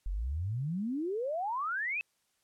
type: exponential sweep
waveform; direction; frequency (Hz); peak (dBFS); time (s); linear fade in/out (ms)
sine; up; 41.2 to 2637; -31; 0.06-2.01; 0
effects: white hiss -75 dBFS RMS until 2.43 s + low-pass 11000 Hz 12 dB/octave